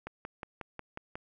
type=click train; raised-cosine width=0.5 ms; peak=-24 dBFS; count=7; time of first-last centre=0.07-1.155 s; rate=5.53 Hz; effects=none